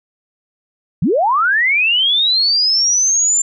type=linear sweep; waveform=sine; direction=up; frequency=124.9 to 7300 Hz; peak=-11 dBFS; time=1.02-3.42 s; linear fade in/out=5 ms; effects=none

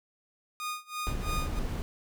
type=tone with tremolo; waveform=sawtooth; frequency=1230 Hz; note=D#6; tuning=20 cents flat; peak=-28 dBFS; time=0.6-1.59 s; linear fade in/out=0 ms; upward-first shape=sine; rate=3 Hz; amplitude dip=95%
type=noise; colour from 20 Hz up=brown; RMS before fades=-32 dBFS; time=1.07-1.82 s; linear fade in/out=0 ms
effects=none

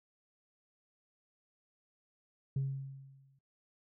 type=tone with exponential decay; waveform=sine; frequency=135.9 Hz; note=C#3; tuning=34 cents flat; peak=-27 dBFS; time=2.56-3.39 s; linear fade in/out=5 ms; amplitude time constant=180 ms; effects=noise-tail reverb RT60 0.3 s tail -25 dB re dry + tanh soft clip ceiling -28 dBFS

